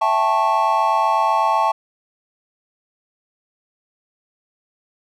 triangle chord, A dominant seventh, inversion second, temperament just, 660 / 792 / 880 / 1100 Hz, E5 / G5 / A5 / C#6, +2 / +18 / 0 / -14 cents, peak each -21 / -21 / -16 / -18 dBFS, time 0.01-1.72 s, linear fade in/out 10 ms, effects none

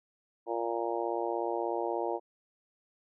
harmonic tone, 116.54 Hz, A#2, in tune, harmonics 3 / 4 / 5 / 6 / 7 / 8, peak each -35 / -36 / -37 / -38 / -38 / -39 dBFS, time 0.46-2.2 s, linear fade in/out 50 ms, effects none

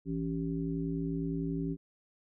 harmonic tone, 55.5 Hz, A1, 16 cents sharp, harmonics 1 / 3 / 5 / 7, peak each -42 / -34 / -35 / -41 dBFS, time 0.05-1.77 s, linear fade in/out 50 ms, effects none

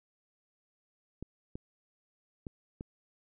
clicks, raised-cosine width 3 ms, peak -27 dBFS, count 4, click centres 1.226 / 1.555 / 2.468 / 2.809 s, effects none

